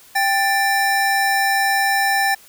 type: tone pair together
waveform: square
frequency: 787.4 / 1769 Hz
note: G5 / A6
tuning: +8 / +9 cents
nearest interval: octave + major second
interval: 1401 cents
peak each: -19 dBFS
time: 0.15-2.35 s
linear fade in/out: 10 ms
effects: white hiss -47 dBFS RMS until 2.48 s